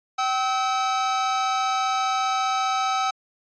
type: tone pair together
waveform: 45% pulse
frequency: 768.2 / 1292 Hz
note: G5 / E6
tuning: -35 / -35 cents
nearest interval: major sixth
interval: 900 cents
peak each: -24 dBFS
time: 0.18-3.11 s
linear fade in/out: 10 ms
effects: resampled to 16000 Hz